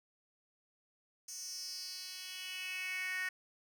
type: tone with high-pass filter sweep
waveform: 10% pulse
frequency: 370 Hz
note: F#4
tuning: in tune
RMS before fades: -42 dBFS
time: 1.28-3.29 s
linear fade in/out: 5 ms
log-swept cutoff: 6600 to 1800 Hz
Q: 4.5
effects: none